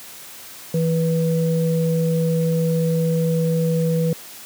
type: tone pair together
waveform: sine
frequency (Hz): 164.1 / 490.3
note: E3 / B4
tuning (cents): -8 / -13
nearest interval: octave + perfect fifth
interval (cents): 1895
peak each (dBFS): -17 / -22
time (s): 0.74-4.13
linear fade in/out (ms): 2
effects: white hiss -39 dBFS RMS until 4.45 s + high-pass 100 Hz 12 dB/octave